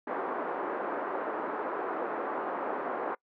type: band-pass noise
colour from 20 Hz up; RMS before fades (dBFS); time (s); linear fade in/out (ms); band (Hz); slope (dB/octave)
pink; -34; 0.07-3.15; 5; 330 to 1400; 24
effects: noise-tail reverb RT60 0.1 s tail -24 dB re dry